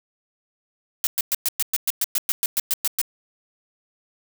blue noise bursts, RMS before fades -21 dBFS, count 15, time 1.04-3.015 s, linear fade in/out 0 ms, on 29 ms, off 110 ms, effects none

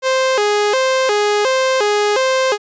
sawtooth tone with vibrato, 466.2 Hz, A#4, in tune, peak -9 dBFS, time 0.02-2.58 s, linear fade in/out 50 ms, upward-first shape square, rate 1.4 Hz, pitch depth 200 cents each way, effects resampled to 16000 Hz

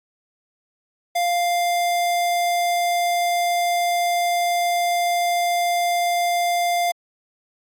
square tone, 698.5 Hz, F5, in tune, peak -19 dBFS, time 1.15-6.92 s, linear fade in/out 10 ms, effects AAC 64 kbps

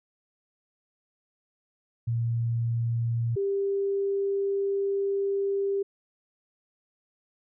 sine tone pair in turn, 116.54 / 396 Hz, A#2 / G4, 0 / +18 cents, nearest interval octave + major sixth, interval 2118 cents, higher second, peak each -24 dBFS, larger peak neither, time 2.07-3.36 / 3.36-5.83 s, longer second, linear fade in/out 10 ms, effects none

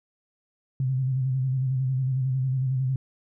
sine tone with vibrato, 130.81 Hz, C3, in tune, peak -22 dBFS, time 0.8-2.96 s, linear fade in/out 2 ms, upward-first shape square, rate 11 Hz, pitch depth 41 cents each way, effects none

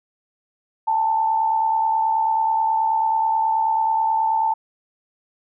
sine tone pair together, 818.7 / 888 Hz, G#5 / A5, -25 / +16 cents, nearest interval minor second, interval 141 cents, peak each -27 / -17 dBFS, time 0.87-4.54 s, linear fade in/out 10 ms, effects none

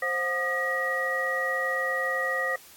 sine tone cluster, 526 / 722 / 1224 / 1906 Hz, C5 / F#5 / D#6 / A#6, +9 / -43 / -29 / +38 cents, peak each -31 / -36 / -33 / -27 dBFS, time 0.02-2.56 s, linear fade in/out 5 ms, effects white hiss -51 dBFS RMS until 2.76 s + AAC 64 kbps

